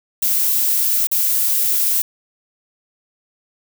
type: noise with dropouts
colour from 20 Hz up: violet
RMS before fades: -17 dBFS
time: 0.22-2.02 s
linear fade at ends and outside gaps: 5 ms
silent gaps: 1.071-1.114 s
effects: none